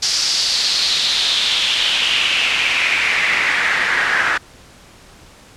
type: noise with band-pass filter sweep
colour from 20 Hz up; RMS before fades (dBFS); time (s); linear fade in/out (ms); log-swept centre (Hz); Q
pink; -17; 0.02-4.38; 10; 5200 to 1600; 3.7
effects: pink hiss -44 dBFS RMS until 5.56 s + low-pass 9000 Hz 12 dB/octave